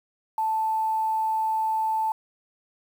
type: tone with quantisation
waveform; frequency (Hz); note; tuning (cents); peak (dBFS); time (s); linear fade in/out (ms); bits
sine; 880; A5; 0; -22; 0.38-2.12; 2; 8
effects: none